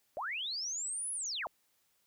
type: linear two-way sweep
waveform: sine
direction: up then down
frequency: 535 to 10548 to 535 Hz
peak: -35 dBFS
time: 0.17-1.47 s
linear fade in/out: 0 ms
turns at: 1.12 s
effects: white hiss -74 dBFS RMS until 2.06 s